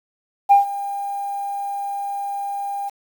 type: tone with ADSR envelope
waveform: sine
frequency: 802 Hz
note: G5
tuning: 39 cents sharp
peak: -5 dBFS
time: 0.49-2.9 s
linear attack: 26 ms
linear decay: 130 ms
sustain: -18 dB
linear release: 19 ms
effects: tanh soft clip ceiling -5 dBFS + 7-bit